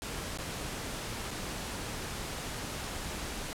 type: noise with dropouts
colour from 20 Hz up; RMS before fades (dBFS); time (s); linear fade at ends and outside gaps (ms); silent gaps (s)
pink; -38; 0.02-3.53; 0; 0.374-0.386 / 1.308-1.312
effects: low-pass 11000 Hz 12 dB/octave